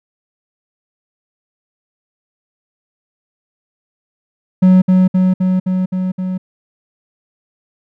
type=tone with echo; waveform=triangle; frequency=185.2 Hz; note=F#3; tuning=2 cents sharp; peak=-3 dBFS; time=4.62-4.82 s; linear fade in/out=10 ms; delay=260 ms; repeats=6; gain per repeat=-2 dB; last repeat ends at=6.38 s; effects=none